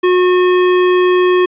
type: tone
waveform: square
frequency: 362.8 Hz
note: F#4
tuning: 34 cents flat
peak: -9 dBFS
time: 0.03-1.46 s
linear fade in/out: 10 ms
effects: resampled to 8000 Hz + 8-bit